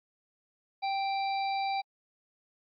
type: harmonic tone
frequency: 784 Hz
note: G5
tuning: in tune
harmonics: 1 / 3 / 5 / 6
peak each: -29 / -39 / -43 / -45 dBFS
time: 0.82-1.82 s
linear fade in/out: 20 ms
effects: AAC 64 kbps